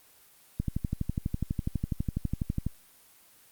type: click train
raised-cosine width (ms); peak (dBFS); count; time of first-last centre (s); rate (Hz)
5; -16; 26; 0.6-2.666; 12.1
effects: white hiss -58 dBFS RMS until 3.51 s + Opus 24 kbps